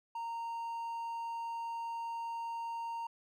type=tone; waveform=triangle; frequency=925 Hz; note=A#5; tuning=14 cents flat; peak=-35 dBFS; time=0.15-3.07 s; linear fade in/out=5 ms; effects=none